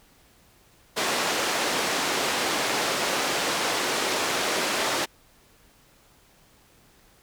pink band-pass noise, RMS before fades -26 dBFS, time 0.96-5.06 s, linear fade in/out 20 ms, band 370 to 7300 Hz, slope 12 dB/octave, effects pink hiss -58 dBFS RMS until 7.22 s

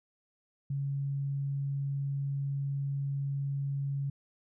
sine tone, 139.3 Hz, C#3, 9 cents sharp, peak -30 dBFS, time 0.7-4.1 s, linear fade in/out 5 ms, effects none

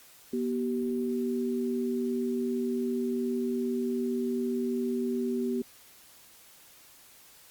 sine tone pair together, 242.2 / 384.8 Hz, B3 / G4, -34 / -32 cents, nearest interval minor sixth, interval 802 cents, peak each -29 / -31 dBFS, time 0.33-5.62 s, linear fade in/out 5 ms, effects white hiss -55 dBFS RMS until 7.5 s + Opus 48 kbps

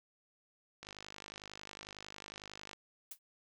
click train, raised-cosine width 0.2 ms, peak -29 dBFS, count 98, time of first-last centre 0.83-2.732 s, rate 51 Hz
blue noise with exponential decay, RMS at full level -40 dBFS, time 3.11-3.19 s, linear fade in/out 5 ms, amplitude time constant 16 ms
effects none

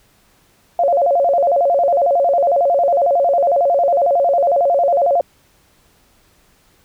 sine tone with vibrato, 622.3 Hz, D#5, in tune, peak -11 dBFS, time 0.79-5.21 s, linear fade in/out 2 ms, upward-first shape square, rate 11 Hz, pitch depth 190 cents each way, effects pink hiss -55 dBFS RMS until 6.84 s

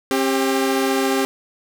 sawtooth tone pair together, 268.7 / 395.9 Hz, C4 / G4, +46 / +17 cents, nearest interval perfect fifth, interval 671 cents, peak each -16 dBFS, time 0.11-1.25 s, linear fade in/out 0 ms, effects none

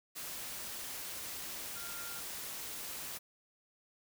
sine tone in noise, 1396.9 Hz, F6, in tune, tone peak -49 dBFS, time 1.75-2.21 s, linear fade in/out 20 ms, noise white, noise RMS -43 dBFS, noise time 0.15-3.19 s, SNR -9 dB, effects none

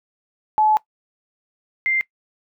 sine tone pair in turn, 859 / 2093 Hz, A5 / C7, -42 / 0 cents, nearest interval octave + minor third, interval 1542 cents, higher second, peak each -13 / -17 dBFS, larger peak first, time 0.58-0.77 / 1.86-2.01 s, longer first, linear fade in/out 0 ms, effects noise-tail reverb RT60 0.1 s tail -20 dB re dry

